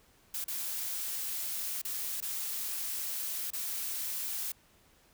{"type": "noise with dropouts", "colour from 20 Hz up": "blue", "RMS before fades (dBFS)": -36, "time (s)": [0.34, 4.52], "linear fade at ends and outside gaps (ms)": 5, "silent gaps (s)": [[0.443, 0.48], [1.817, 1.849], [2.205, 2.223], [3.505, 3.532]], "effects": ["pink hiss -64 dBFS RMS until 5.13 s"]}